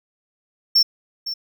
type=tone with echo; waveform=triangle; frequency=5420 Hz; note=E8; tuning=47 cents sharp; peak=-10 dBFS; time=0.75-0.83 s; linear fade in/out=10 ms; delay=510 ms; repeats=1; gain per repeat=-13 dB; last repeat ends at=1.34 s; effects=none